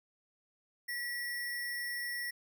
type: tone with sample-and-hold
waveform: sine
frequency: 1934 Hz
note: B6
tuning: 37 cents flat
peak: -35 dBFS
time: 0.88-2.31 s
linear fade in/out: 10 ms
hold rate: 7350 Hz
effects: none